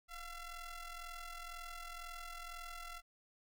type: ring-modulated tone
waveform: sawtooth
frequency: 684 Hz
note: F5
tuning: 36 cents flat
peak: -39 dBFS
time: 0.08-3.02 s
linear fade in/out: 50 ms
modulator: 663 Hz
effects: none